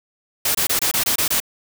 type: noise bursts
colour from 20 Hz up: white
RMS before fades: -19 dBFS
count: 8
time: 0.45-1.402 s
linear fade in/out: 5 ms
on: 98 ms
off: 24 ms
effects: none